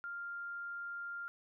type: tone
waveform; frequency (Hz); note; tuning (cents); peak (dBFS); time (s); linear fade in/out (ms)
sine; 1396.9; F6; 0; -40; 0.04-1.28; 0
effects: none